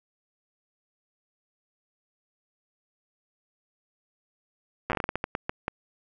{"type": "slowing click train", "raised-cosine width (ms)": 0.5, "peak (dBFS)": -12, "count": 14, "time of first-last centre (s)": [4.9, 5.681], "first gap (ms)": 8, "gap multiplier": 1.3, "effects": []}